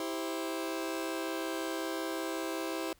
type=chord; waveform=sawtooth; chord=C major; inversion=first; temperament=just; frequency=327 / 392.4 / 523.3 Hz; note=E4 / G4 / C5; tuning=-14 / +2 / 0 cents; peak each=-32 / -36 / -36 dBFS; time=0-2.93 s; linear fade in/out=2 ms; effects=pink hiss -65 dBFS RMS until 2.99 s